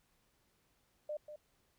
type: tone with echo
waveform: sine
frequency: 601 Hz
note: D5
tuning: 40 cents sharp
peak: -37 dBFS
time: 1.09-1.17 s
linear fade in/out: 5 ms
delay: 190 ms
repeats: 1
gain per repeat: -9 dB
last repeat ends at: 1.36 s
effects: pink hiss -75 dBFS RMS until 1.78 s